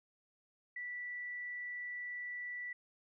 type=tone; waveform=sine; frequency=1963 Hz; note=B6; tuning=11 cents flat; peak=-40 dBFS; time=0.76-2.73 s; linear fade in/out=5 ms; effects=none